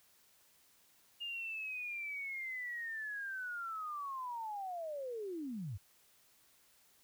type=linear sweep; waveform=sine; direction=down; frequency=2840 to 83.8 Hz; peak=-39 dBFS; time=1.2-5.78 s; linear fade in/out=20 ms; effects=white hiss -68 dBFS RMS until 7.03 s